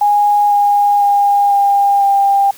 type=tone with pitch steps; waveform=sine; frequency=824 / 816.9 / 809.8 / 802.9 / 795.9 Hz; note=G#5 / G#5 / G#5 / G5 / G5; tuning=-14 / -29 / -44 / +41 / +26 cents; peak=-8 dBFS; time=0.01-2.51 s; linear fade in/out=5 ms; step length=500 ms; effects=white hiss -39 dBFS RMS until 2.57 s